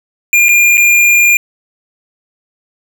square tone with dropouts, 2407 Hz, D7, 42 cents sharp, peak -6 dBFS, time 0.33-1.37 s, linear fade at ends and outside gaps 1 ms, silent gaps 0.485-0.49 / 0.772-0.778 s, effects none

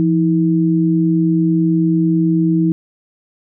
sine tone pair together, 170 / 320.9 Hz, F3 / E4, -46 / -46 cents, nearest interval major seventh, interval 1100 cents, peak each -14 dBFS, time 0-2.72 s, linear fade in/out 0 ms, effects none

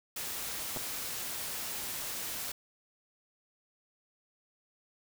white noise, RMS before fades -38 dBFS, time 0.16-2.52 s, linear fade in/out 5 ms
clicks, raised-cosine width 1 ms, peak -25 dBFS, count 2, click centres 0.763 / 0.771 s
effects none

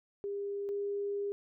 sine tone pair in turn, 402.4 / 404.1 Hz, G4 / G#4, +45 / -47 cents, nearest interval unison, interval 8 cents, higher second, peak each -34 / -32 dBFS, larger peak second, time 0.24-0.69 / 0.69-1.32 s, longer second, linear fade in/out 0 ms, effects none

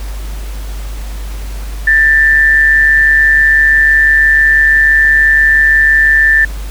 sine tone with amplitude modulation, 1775 Hz, A6, 15 cents sharp, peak -3 dBFS, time 1.87-6.45 s, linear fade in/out 5 ms, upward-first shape sine, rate 146 Hz, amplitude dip 45%, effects added 50 Hz sine -19 dBFS peak until 6.7 s + pink hiss -33 dBFS RMS until 6.7 s

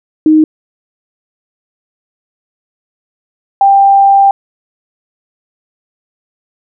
sine tone pair in turn, 311.1 / 790.5 Hz, D#4 / G5, 0 / +14 cents, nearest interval octave + major third, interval 1614 cents, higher second, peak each -3 dBFS, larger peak neither, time 0.26-0.44 / 3.61-4.31 s, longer second, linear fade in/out 2 ms, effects none

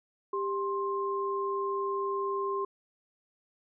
sine tone pair together, 395.6 / 1056 Hz, G4 / C6, +16 / +16 cents, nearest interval octave + perfect fourth, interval 1700 cents, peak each -31 / -32 dBFS, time 0.33-2.65 s, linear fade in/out 5 ms, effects none

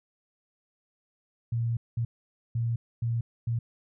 sine tone bursts at uneven times, 116.54 Hz, A#2, in tune, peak -25 dBFS, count 5, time 1.52-1.77 / 1.97-2.05 / 2.55-2.76 / 3.02-3.21 / 3.47-3.59 s, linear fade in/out 5 ms, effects none

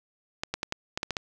clicks, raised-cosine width 0.2 ms, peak -12 dBFS, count 8, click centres 0.435 / 0.54 / 0.631 / 0.724 / 0.975 / 1.031 / 1.107 / 1.168 s, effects none

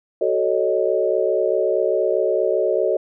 sine chord, D# half-diminished seventh, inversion first, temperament equal with one note detuned, 375.2 / 440 / 554.4 / 622.3 Hz, F#4 / A4 / C#5 / D#5, +24 / 0 / 0 / 0 cents, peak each -22 dBFS, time 0.21-2.97 s, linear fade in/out 5 ms, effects none

